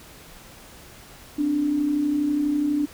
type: tone pair together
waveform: sine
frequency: 261.6 / 293.8 Hz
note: C4 / D4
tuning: 0 / +1 cents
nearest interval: major second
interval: 201 cents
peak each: -30 / -20 dBFS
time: 1.38-2.86 s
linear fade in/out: 10 ms
effects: pink hiss -46 dBFS RMS until 2.93 s